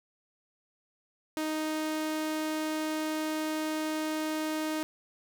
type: tone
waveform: sawtooth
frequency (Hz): 311.1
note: D#4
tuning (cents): 0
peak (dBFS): -26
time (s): 1.37-4.83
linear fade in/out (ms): 0
effects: none